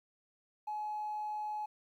triangle tone, 847 Hz, G#5, 34 cents sharp, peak -32 dBFS, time 0.67-1.66 s, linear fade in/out 10 ms, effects tanh soft clip ceiling -33 dBFS + 12-bit

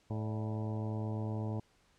harmonic tone with a mistuned harmonic, 108.4 Hz, A2, 25 cents flat, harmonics 1 / 2 / 3 / 4 / 5 / 6 / 7 / 8 / 9, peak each -35 / -41 / -45 / -47 / -49 / -51 / -52 / -53 / -54 dBFS, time 0.1-1.6 s, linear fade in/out 5 ms, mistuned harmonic 5, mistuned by +70 cents, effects pink hiss -69 dBFS RMS until 1.98 s + low-pass 8000 Hz 12 dB/octave

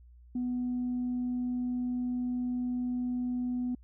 sine tone, 247.7 Hz, B3, 5 cents sharp, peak -28 dBFS, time 0.35-3.75 s, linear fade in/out 5 ms, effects tanh soft clip ceiling -26 dBFS + added 60 Hz sine -52 dBFS peak until 3.83 s

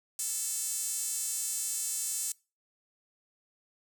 sawtooth tone with high-pass filter, 440.7 Hz, A4, 3 cents sharp, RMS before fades -34 dBFS, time 0.19-2.32 s, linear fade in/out 2 ms, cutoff 7800 Hz, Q 2.5, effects noise-tail reverb RT60 0.3 s tail -23 dB re dry

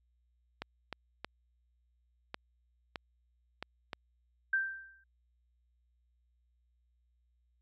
clicks, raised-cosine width 0.3 ms, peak -22 dBFS, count 7, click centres 0.62 / 0.927 / 1.246 / 2.344 / 2.958 / 3.626 / 3.932 s
sine tone with exponential decay, 1568 Hz, G6, in tune, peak -25 dBFS, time 4.53-5.04 s, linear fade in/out 5 ms, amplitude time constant 110 ms
effects added 60 Hz sine -70 dBFS peak until 7.61 s

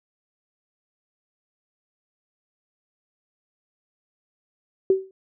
sine tone with exponential decay, 382.1 Hz, G4, 44 cents flat, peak -11 dBFS, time 4.9-5.11 s, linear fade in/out 2 ms, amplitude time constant 44 ms, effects none

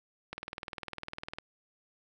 click train, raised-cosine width 0.3 ms, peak -22 dBFS, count 22, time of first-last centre 0.33-1.385 s, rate 19.9 Hz, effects none

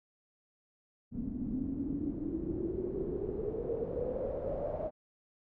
pink noise with low-pass filter sweep, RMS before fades -36 dBFS, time 1.11-4.91 s, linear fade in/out 50 ms, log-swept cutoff 230 to 630 Hz, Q 9.6, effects none

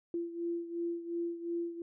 sine beating tone pair, 340.2 / 343 Hz, F4 / F4, -45 / -31 cents, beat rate 2.8 Hz, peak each -35 / -40 dBFS, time 0.14-1.82 s, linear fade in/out 2 ms, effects none

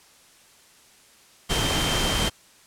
sine tone in noise, 3136 Hz, G7, in tune, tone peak -28 dBFS, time 1.49-2.3 s, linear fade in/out 20 ms, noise pink, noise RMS -24 dBFS, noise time 1.49-2.3 s, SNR -7 dB, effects white hiss -54 dBFS RMS until 2.66 s + low-pass 10000 Hz 12 dB/octave

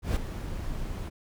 brown noise with ADSR envelope, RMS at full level -23 dBFS, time 0.02-1.1 s, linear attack 140 ms, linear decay 12 ms, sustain -11 dB, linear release 23 ms, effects none

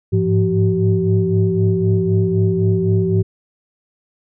sine tone cluster, 102.6 / 106.5 / 173 / 381.9 Hz, G#2 / G#2 / F3 / G4, -21 / +44 / -16 / -45 cents, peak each -18 dBFS, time 0.12-3.23 s, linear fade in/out 20 ms, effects tanh soft clip ceiling -3 dBFS

